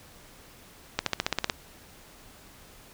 accelerating click train, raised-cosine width 0.2 ms, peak -7 dBFS, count 9, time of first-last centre 0.99-1.498 s, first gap 73 ms, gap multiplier 0.96, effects pink hiss -52 dBFS RMS until 2.93 s

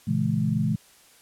sine chord, A# half-diminished seventh, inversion none, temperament equal with one note detuned, 116.54 / 138.59 / 164.81 / 212.3 Hz, A#2 / C#3 / E3 / G#3, 0 / 0 / 0 / +38 cents, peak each -28 / -28 / -26 / -26 dBFS, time 0.07-0.76 s, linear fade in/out 10 ms, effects white hiss -55 dBFS RMS until 1.21 s + low-pass 12000 Hz 12 dB/octave

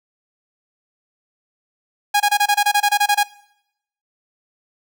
sawtooth tone bursts, 822 Hz, G#5, 18 cents flat, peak -9 dBFS, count 13, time 2.14-3.234 s, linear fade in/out 10 ms, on 62 ms, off 24 ms, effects noise-tail reverb RT60 0.8 s tail -22 dB re dry

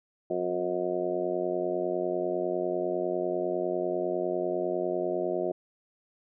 harmonic tone with a mistuned harmonic, 90 Hz, F#2, 47 cents flat, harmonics 2 / 3 / 4 / 5 / 6 / 7 / 8, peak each -41 / -41 / -30 / -37 / -37 / -32 / -39 dBFS, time 0.3-5.52 s, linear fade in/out 5 ms, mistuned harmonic 2, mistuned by -17 cents, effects none

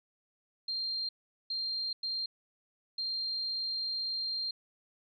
sine tone bursts at uneven times, 4186 Hz, C8, in tune, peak -32 dBFS, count 4, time 0.68-1.09 / 1.5-1.93 / 2.03-2.26 / 2.98-4.51 s, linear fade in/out 5 ms, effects none

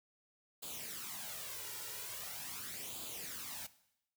white noise with flanger, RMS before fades -45 dBFS, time 0.62-3.67 s, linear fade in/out 10 ms, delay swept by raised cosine 0.26 to 2.16 ms, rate 0.42 Hz, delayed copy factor +0.65, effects noise-tail reverb RT60 0.8 s tail -17 dB re dry + high-pass 80 Hz 12 dB/octave

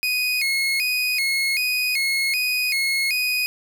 30% pulse tone with vibrato, 2324 Hz, D7, 19 cents flat, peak -17 dBFS, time 0.03-3.46 s, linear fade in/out 0 ms, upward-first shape square, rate 1.3 Hz, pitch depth 120 cents each way, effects none

